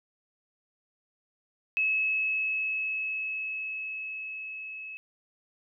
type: tone with level ramp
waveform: sine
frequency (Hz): 2584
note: E7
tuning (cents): -35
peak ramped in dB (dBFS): -23 to -38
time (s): 1.77-4.97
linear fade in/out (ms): 0
effects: none